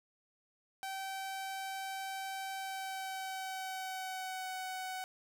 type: tone with pitch glide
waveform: sawtooth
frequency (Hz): 772 to 748.3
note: G5 to F#5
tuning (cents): -27 to +19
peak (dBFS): -35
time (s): 0.83-5.04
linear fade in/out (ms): 0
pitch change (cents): -54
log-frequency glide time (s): 2.56-4.48
effects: none